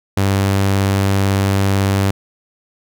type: tone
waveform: sawtooth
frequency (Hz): 98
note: G2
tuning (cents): 0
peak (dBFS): -9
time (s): 0.17-2.11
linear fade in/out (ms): 5
effects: none